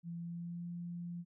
sine tone with pitch glide, 169.7 to 173.07 Hz, F3 to F3, -49 to -15 cents, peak -40 dBFS, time 0.03-1.25 s, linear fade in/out 50 ms, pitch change +34 cents, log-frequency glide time 0.17-0.67 s, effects none

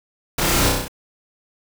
pink noise with echo, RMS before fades -21 dBFS, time 0.38-0.69 s, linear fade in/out 5 ms, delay 32 ms, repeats 6, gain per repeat -2 dB, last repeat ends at 0.882 s, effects none

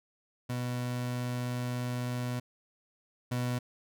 30% pulse tone pair in turn, 123.4 / 123.4 Hz, B2 / B2, -1 / -1 cents, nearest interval unison, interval 0 cents, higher neither, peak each -29 / -27 dBFS, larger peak second, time 0.49-2.4 / 3.31-3.59 s, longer first, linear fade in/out 10 ms, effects none

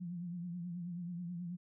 sine tone with vibrato, 174.61 Hz, F3, in tune, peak -39 dBFS, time 0-1.57 s, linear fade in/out 20 ms, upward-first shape triangle, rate 9.3 Hz, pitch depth 75 cents each way, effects none

